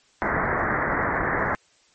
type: low-pass noise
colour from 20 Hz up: white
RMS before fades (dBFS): -24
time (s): 0.22-1.55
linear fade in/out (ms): 0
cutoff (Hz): 2000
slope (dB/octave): 96
effects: white hiss -60 dBFS RMS until 1.94 s + MP3 32 kbps